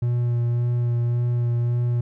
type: tone with vibrato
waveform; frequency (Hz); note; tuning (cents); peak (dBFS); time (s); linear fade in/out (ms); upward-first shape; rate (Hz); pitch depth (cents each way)
triangle; 120; B2; -49; -17; 0.02-2.01; 5; sine; 1.8; 15
effects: none